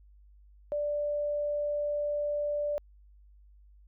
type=tone; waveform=sine; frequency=587.3 Hz; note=D5; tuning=in tune; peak=-28 dBFS; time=0.72-2.78 s; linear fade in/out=0 ms; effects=added 50 Hz sine -54 dBFS peak until 3.87 s